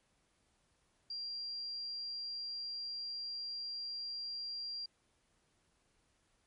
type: tone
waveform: sine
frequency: 4756 Hz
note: D8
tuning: 21 cents sharp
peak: -39 dBFS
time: 1.1-4.86 s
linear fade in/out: 5 ms
effects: pink hiss -75 dBFS RMS until 6.46 s + MP3 48 kbps